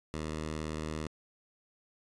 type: tone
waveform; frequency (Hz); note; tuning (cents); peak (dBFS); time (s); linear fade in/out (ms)
10% pulse; 77.78; D#2; 0; -27; 0.14-1.07; 0
effects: resampled to 22050 Hz